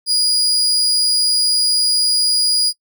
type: tone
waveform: 35% pulse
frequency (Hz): 4892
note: D#8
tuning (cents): -30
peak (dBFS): -12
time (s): 0.06-2.73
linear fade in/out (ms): 50
effects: noise-tail reverb RT60 0.1 s tail -22 dB re dry